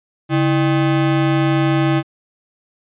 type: ring-modulated tone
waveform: square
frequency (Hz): 233.2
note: A#3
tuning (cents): +1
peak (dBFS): -11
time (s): 0.29-2.03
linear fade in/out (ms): 50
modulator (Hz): 93.4
effects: resampled to 8000 Hz